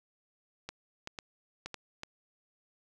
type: clicks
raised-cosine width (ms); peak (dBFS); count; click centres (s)
0.2; -22; 6; 0.69 / 1.074 / 1.188 / 1.66 / 1.743 / 2.034
effects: none